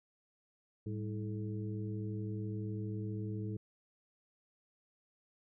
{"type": "harmonic tone with a mistuned harmonic", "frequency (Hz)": 107.7, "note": "A2", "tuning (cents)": -37, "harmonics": [1, 2, 3, 4], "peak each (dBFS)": [-38, -43, -45, -48], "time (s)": [0.86, 3.57], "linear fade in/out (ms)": 5, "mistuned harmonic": 2, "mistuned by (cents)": -130, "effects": []}